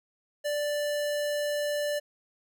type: tone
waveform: square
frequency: 587.3 Hz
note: D5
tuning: in tune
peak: -28 dBFS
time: 0.44-2 s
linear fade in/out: 20 ms
effects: none